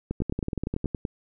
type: two click trains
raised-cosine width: 3 ms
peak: -15 / -15 dBFS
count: 9 / 9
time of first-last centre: 0.11-0.858 / 0.22-1.052 s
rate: 10.7 / 9.62 Hz
effects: none